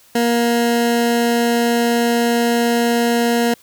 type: tone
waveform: 20% pulse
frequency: 235.8 Hz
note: A#3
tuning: 20 cents sharp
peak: -9 dBFS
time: 0.15-3.54 s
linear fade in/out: 5 ms
effects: white hiss -50 dBFS RMS until 3.62 s